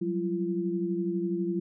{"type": "tone cluster", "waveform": "sine", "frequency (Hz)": [181.8, 193.9, 341.3], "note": ["F#3", "G3", "F4"], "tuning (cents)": [-30, -19, -40], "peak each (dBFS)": [-32, -34, -29], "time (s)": [0.01, 1.6], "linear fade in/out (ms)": 10, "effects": []}